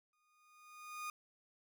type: tone with exponential growth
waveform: 30% pulse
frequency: 1228 Hz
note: D#6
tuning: 23 cents flat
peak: -37 dBFS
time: 0.13-1.1 s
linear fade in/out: 2 ms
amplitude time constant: 210 ms
effects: none